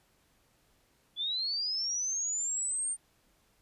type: linear sweep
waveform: sine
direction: up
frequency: 3400 to 8870 Hz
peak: -30 dBFS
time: 1.16-2.97 s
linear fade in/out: 50 ms
effects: pink hiss -69 dBFS RMS until 3.61 s + resampled to 32000 Hz